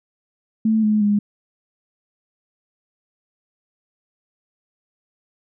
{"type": "tone with pitch steps", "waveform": "sine", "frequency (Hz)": [220, 212.9, 206], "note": ["A3", "G#3", "G#3"], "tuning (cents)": [0, 43, -14], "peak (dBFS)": -14, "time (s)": [0.65, 1.19], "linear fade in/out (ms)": 5, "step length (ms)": 180, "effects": []}